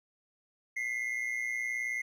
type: tone pair together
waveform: triangle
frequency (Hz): 2007 / 2126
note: B6 / C7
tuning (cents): +27 / +27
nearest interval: minor second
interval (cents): 100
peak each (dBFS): -34 / -32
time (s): 0.76-2.02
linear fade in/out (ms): 10
effects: none